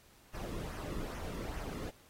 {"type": "noise with flanger", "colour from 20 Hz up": "brown", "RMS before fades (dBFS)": -41, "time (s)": [0.33, 1.91], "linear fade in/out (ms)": 20, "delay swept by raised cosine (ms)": [0.24, 1.34], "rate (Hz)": 2.4, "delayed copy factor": -0.55, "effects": ["pink hiss -63 dBFS RMS until 2.09 s", "AAC 48 kbps"]}